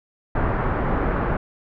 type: low-pass noise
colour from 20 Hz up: pink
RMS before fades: -22 dBFS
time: 0.35-1.37 s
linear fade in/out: 5 ms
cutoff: 1600 Hz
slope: 24 dB/octave
effects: none